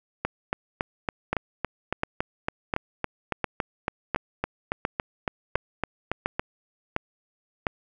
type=two click trains; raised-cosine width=0.5 ms; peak=-9 / -10 dBFS; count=10 / 23; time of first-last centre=1.33-7.668 / 0.25-6.395 s; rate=1.42 / 3.58 Hz; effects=none